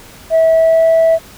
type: tone with pitch glide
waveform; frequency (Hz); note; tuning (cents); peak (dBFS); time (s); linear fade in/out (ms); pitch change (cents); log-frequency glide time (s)
sine; 649 to 653.5; E5 to E5; -27 to -15; -5; 0.3-1.19; 50; +12; 0.55-0.85
effects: tanh soft clip ceiling -5 dBFS + pink hiss -38 dBFS RMS until 1.37 s